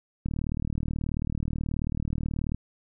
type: click train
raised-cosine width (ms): 5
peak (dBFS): -17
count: 89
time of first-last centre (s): 0.26-2.546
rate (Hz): 38.5
effects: none